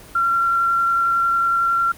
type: tone with vibrato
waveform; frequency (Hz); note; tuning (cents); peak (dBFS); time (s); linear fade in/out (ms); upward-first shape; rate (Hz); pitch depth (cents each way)
sine; 1369; F6; -35; -15; 0.15-1.92; 5; sine; 11; 8
effects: pink hiss -42 dBFS RMS until 1.97 s + Opus 32 kbps